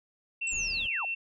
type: tone with tremolo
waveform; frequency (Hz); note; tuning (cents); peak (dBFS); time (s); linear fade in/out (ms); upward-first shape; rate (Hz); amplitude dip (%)
sine; 2700; E7; +41; -29; 0.41-1.15; 10; triangle; 6; 25
type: linear sweep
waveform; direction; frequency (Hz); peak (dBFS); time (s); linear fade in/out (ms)
sine; down; 7902 to 689; -33; 0.47-1.05; 2
type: noise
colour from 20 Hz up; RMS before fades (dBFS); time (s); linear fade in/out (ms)
brown; -44; 0.51-0.88; 20
effects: none